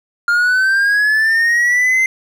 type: linear sweep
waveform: triangle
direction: up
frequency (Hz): 1400 to 2082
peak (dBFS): -9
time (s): 0.28-2.06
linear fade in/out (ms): 2
effects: none